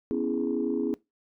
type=chord; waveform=sine; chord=C# minor seventh; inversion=third; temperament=equal; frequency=246.9 / 277.2 / 329.6 / 415.3 Hz; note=B3 / C#4 / E4 / G#4; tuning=0 / 0 / 0 / 0 cents; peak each=-30 dBFS; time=0.11-0.94 s; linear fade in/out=0 ms; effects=noise-tail reverb RT60 0.2 s tail -21 dB re dry + tanh soft clip ceiling -17 dBFS